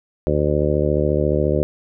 harmonic tone, 74.3 Hz, D2, 21 cents sharp, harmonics 1 / 2 / 3 / 4 / 5 / 6 / 7 / 8, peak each -23 / -23 / -27 / -26 / -22 / -26 / -23 / -25 dBFS, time 0.27-1.63 s, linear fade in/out 0 ms, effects none

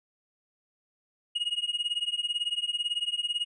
triangle tone with tremolo, 2880 Hz, F#7, 47 cents flat, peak -22 dBFS, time 1.35-3.45 s, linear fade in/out 10 ms, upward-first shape triangle, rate 18 Hz, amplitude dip 100%, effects resampled to 22050 Hz

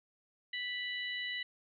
harmonic tone, 986 Hz, B5, 3 cents flat, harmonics 2 / 3 / 4, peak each -38 / -41 / -44 dBFS, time 0.53-1.43 s, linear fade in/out 5 ms, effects none

